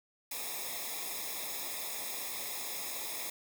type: noise with comb filter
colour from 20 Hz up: white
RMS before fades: -39 dBFS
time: 0.31-3.3 s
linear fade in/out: 5 ms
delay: 0.67 ms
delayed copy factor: -0.9
effects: none